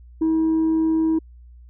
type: tone with amplitude modulation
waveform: sine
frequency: 320.9 Hz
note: E4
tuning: 46 cents flat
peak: -13 dBFS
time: 0.21-1.19 s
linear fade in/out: 10 ms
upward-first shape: sine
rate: 104 Hz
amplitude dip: 25%
effects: tanh soft clip ceiling -15 dBFS + added 60 Hz sine -42 dBFS peak until 1.69 s